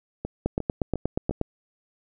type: two click trains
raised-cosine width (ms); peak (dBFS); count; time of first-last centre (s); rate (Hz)
2; -10 / -16; 9 / 4; 0.46-1.414 / 0.25-1.31; 8.39 / 2.83
effects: none